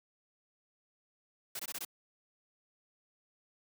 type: noise bursts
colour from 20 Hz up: white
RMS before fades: -40 dBFS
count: 5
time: 1.55-1.85 s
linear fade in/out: 5 ms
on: 44 ms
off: 20 ms
effects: high-pass 150 Hz 12 dB/octave